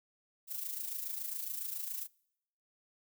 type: noise with amplitude modulation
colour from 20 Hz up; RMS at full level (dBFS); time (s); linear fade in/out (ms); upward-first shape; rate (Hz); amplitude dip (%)
violet; -37; 0.47-2.08; 50; sine; 27.2; 60
effects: noise-tail reverb RT60 0.8 s tail -26 dB re dry